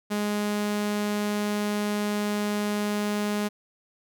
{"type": "tone", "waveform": "sawtooth", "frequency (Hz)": 207.7, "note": "G#3", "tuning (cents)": 0, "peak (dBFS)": -21, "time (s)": [0.1, 3.49], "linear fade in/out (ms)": 20, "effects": []}